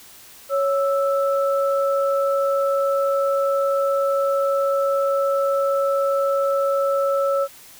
sine tone pair together, 554 / 1318.5 Hz, C#5 / E6, -1 / 0 cents, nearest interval octave + minor third, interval 1501 cents, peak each -18 / -24 dBFS, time 0.49-7.48 s, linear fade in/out 50 ms, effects white hiss -45 dBFS RMS until 7.79 s

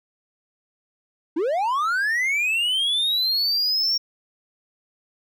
triangle linear sweep, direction up, 289.4 to 5560 Hz, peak -18 dBFS, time 1.36-3.98 s, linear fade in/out 10 ms, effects none

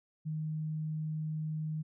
sine tone, 155.56 Hz, D#3, in tune, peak -33 dBFS, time 0.25-1.83 s, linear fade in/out 20 ms, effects none

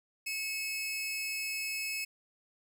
sawtooth tone pair together, 2195 / 2584 Hz, C#7 / E7, -18 / -35 cents, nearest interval minor third, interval 283 cents, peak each -40 / -31 dBFS, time 0.26-2.05 s, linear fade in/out 10 ms, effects none

